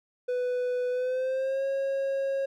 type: tone with pitch glide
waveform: triangle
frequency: 496.5 to 544.6 Hz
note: B4 to C#5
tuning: +9 to -31 cents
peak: -24 dBFS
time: 0.28-2.46 s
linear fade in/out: 10 ms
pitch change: +160 cents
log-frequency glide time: 0.9-1.65 s
effects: none